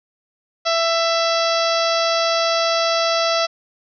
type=harmonic tone; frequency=665 Hz; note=E5; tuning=15 cents sharp; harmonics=1 / 2 / 3 / 4 / 5 / 6 / 7 / 8 / 9; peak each=-19 / -22 / -29 / -29 / -28 / -28 / -27 / -28 / -33 dBFS; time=0.65-3.47 s; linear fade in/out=20 ms; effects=none